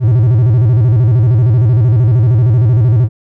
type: tone with vibrato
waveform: triangle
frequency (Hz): 116.54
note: A#2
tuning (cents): 0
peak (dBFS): -4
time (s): 0-3.09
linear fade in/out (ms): 50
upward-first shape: square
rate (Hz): 13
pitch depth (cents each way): 160
effects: none